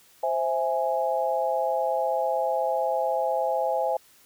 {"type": "chord", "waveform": "sine", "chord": "C augmented", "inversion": "none", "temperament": "equal", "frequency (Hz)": [523.3, 659.3, 830.6], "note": ["C5", "E5", "G#5"], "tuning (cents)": [0, 0, 0], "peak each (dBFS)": -27, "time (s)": [0.23, 3.97], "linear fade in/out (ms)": 5, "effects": ["white hiss -57 dBFS RMS until 4.25 s"]}